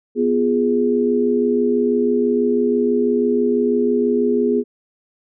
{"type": "chord", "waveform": "sine", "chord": "F diminished", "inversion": "second", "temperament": "equal", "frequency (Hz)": [246.9, 349.2, 415.3], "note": ["Cb4", "F4", "Ab4"], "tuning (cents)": [0, 0, 0], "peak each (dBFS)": [-18, -23, -17], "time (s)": [0.15, 4.64], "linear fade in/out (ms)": 50, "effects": []}